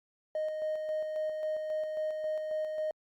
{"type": "tone with tremolo", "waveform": "triangle", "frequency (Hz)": 620, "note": "D#5", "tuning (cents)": -6, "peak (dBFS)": -27, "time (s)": [0.35, 2.91], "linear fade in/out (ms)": 2, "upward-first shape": "square", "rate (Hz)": 3.7, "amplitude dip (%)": 40, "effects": ["tanh soft clip ceiling -25 dBFS", "Opus 48 kbps"]}